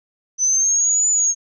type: linear two-way sweep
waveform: sine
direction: up then down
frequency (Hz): 6010 to 7020 to 6450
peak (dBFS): -14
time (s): 0.38-1.35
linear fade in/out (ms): 50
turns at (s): 1.09
effects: none